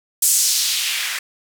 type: noise with band-pass filter sweep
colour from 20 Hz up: blue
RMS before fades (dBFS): -19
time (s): 0.22-1.19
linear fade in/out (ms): 5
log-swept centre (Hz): 8700 to 1700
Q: 1.6
effects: none